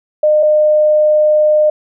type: tone pair in turn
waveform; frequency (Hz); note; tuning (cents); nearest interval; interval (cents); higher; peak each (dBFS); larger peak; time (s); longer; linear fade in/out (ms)
sine; 608 / 608; D#5 / D#5; -40 / -40; unison; 0; neither; -7; neither; 0.23-0.43 / 0.43-1.7; second; 5
effects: none